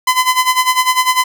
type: tone with tremolo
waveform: sawtooth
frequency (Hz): 1017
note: C6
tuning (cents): -50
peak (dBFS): -4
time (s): 0.07-1.24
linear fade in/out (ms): 5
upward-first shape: sine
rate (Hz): 10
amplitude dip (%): 80
effects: none